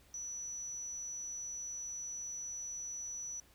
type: tone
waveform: sine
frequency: 5920 Hz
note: F#8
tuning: in tune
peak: -40 dBFS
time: 0.14-3.4 s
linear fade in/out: 2 ms
effects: added 60 Hz sine -68 dBFS peak until 3.54 s + pink hiss -65 dBFS RMS until 3.54 s